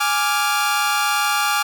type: chord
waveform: sawtooth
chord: D diminished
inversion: second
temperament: equal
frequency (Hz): 830.6 / 1174.7 / 1396.9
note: Ab5 / D6 / F6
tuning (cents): 0 / 0 / 0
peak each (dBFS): -18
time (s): 0-1.63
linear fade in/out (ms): 10
effects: none